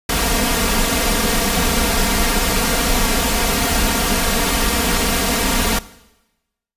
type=noise with comb filter; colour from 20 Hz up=pink; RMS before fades=-17 dBFS; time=0.09-5.79 s; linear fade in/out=5 ms; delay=4.3 ms; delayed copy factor=+0.95; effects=noise-tail reverb RT60 1.0 s tail -18 dB re dry + resampled to 32000 Hz